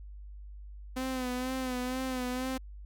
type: tone with vibrato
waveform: sawtooth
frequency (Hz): 255.1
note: C4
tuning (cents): -44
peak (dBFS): -28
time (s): 0.96-2.58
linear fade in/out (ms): 10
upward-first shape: sine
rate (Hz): 2.1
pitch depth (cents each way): 44
effects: added 50 Hz sine -43 dBFS peak until 2.85 s